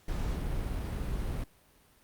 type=noise; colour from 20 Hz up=brown; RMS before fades=-33 dBFS; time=0.08-1.44 s; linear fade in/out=5 ms; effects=pink hiss -63 dBFS RMS until 2.03 s + Opus 48 kbps